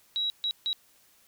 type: tone bursts at uneven times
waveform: sine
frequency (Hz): 3874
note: B7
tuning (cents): -34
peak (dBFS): -26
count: 3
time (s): 0.16-0.3 / 0.44-0.51 / 0.66-0.73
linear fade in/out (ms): 0
effects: white hiss -62 dBFS RMS until 1.27 s